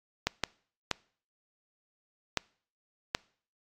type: clicks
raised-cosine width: 0.2 ms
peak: -9 dBFS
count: 5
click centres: 0.27 / 0.437 / 0.913 / 2.373 / 3.149 s
effects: noise-tail reverb RT60 0.5 s tail -25 dB re dry + AAC 48 kbps